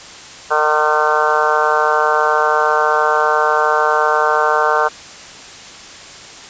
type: harmonic tone with a mistuned harmonic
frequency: 152.4 Hz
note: D#3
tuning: 36 cents flat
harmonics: 3 / 4 / 5 / 6 / 7 / 8 / 9 / 10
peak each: -20 / -20 / -20 / -20 / -20 / -20 / -20 / -20 dBFS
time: 0.5-4.89 s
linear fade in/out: 20 ms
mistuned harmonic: 8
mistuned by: -20 cents
effects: white hiss -35 dBFS RMS until 6.49 s + resampled to 16000 Hz